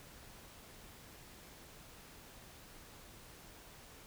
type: silence
effects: pink hiss -56 dBFS RMS until 4.06 s